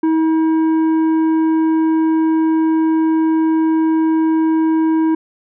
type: tone with tanh clipping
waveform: sine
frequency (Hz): 320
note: D#4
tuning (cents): +49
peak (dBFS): -13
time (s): 0.03-5.15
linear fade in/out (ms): 5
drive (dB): 8
effects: none